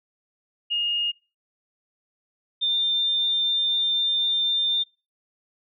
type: tone pair in turn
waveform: sine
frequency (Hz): 2848 / 3598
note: F7 / A7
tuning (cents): +33 / +38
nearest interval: major third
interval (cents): 405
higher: second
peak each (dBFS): -22 / -20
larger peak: second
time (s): 0.7-1.12 / 2.61-4.84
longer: second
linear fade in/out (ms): 20
effects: noise-tail reverb RT60 0.3 s tail -22 dB re dry